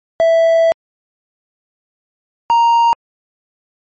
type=tone pair in turn; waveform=triangle; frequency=659.3 / 932.4 Hz; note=E5 / A#5; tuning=0 / 0 cents; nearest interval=tritone; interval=600 cents; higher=second; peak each=-6 dBFS; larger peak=neither; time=0.2-0.72 / 2.5-2.93 s; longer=first; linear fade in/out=0 ms; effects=MP3 32 kbps